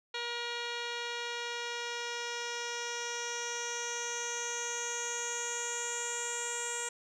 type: tone with low-pass filter sweep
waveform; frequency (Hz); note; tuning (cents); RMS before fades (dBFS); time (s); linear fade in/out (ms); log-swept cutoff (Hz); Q
10% pulse; 475.6; A#4; +35; -37; 0.14-6.89; 5; 4300 to 7700; 6.7
effects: none